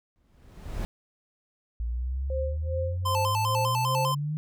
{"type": "noise with exponential growth", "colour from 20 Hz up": "brown", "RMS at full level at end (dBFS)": -29, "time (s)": [0.16, 0.85], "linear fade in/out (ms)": 0, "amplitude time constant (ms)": 150}
{"type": "exponential sweep", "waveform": "sine", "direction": "up", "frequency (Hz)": [56.7, 155.56], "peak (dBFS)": -27, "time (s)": [1.8, 4.37], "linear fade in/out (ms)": 0}
{"type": "tone with tremolo", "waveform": "sine", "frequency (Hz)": 526, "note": "C5", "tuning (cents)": 9, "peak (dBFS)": -28, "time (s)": [2.3, 4.12], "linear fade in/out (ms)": 2, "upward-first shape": "sine", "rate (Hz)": 2.5, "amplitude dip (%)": 100}
{"type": "tone with vibrato", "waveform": "square", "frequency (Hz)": 954, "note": "A#5", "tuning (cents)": 40, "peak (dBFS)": -26, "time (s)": [3.05, 4.15], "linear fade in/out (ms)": 10, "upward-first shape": "square", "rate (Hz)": 5, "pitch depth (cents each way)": 140}
{"effects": []}